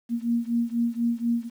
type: beating tone pair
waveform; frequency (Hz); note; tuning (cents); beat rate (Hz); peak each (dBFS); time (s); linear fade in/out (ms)
sine; 233.1 / 237.2; A#3 / A#3; 0 / +30; 4.1; -25 / -26; 0.09-1.5; 50
effects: 9-bit